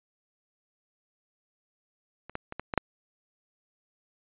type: clicks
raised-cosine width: 0.5 ms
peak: -28 / -17 / -22 / -19 / -15 / -6 dBFS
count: 6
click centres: 2.296 / 2.354 / 2.524 / 2.596 / 2.738 / 2.777 s
effects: resampled to 8000 Hz